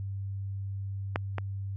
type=clicks; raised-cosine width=0.5 ms; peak=-12 / -17 dBFS; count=2; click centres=1.159 / 1.383 s; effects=added 98 Hz sine -32 dBFS peak until 1.76 s + MP3 64 kbps